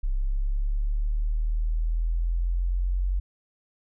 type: linear sweep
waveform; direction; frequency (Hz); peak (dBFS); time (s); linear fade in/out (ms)
sine; up; 32.85 to 46.25; -22; 0.03-3.2; 10
effects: none